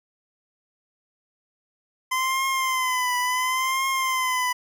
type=tone with vibrato; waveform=25% pulse; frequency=1028 Hz; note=C6; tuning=31 cents flat; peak=-18 dBFS; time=2.11-4.53 s; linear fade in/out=10 ms; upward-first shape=triangle; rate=0.71 Hz; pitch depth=74 cents each way; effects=none